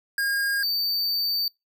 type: tone pair in turn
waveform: square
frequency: 1623 / 4591 Hz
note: G#6 / D8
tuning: -40 / -40 cents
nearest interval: octave + tritone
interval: 1800 cents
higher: second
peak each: -23 dBFS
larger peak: neither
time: 0.18-0.63 / 0.63-1.48 s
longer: second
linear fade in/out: 2 ms
effects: noise-tail reverb RT60 0.2 s tail -26 dB re dry